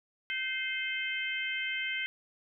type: harmonic tone with a mistuned harmonic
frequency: 516 Hz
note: C5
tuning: 24 cents flat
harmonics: 3 / 4 / 5 / 6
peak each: -38 / -34 / -40 / -38 dBFS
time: 0.3-2.06 s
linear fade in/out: 0 ms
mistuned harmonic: 4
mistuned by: +28 cents
effects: none